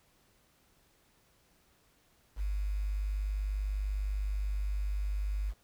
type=tone with quantisation; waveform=sine; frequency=50.2 Hz; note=G1; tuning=42 cents sharp; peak=-30 dBFS; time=2.36-5.54 s; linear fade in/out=50 ms; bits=9; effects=pink hiss -68 dBFS RMS until 5.63 s